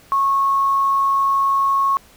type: tone with quantisation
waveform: sine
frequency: 1097 Hz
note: C#6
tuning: 18 cents flat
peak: -14 dBFS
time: 0.12-1.97 s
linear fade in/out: 0 ms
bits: 7
effects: pink hiss -49 dBFS RMS until 2.16 s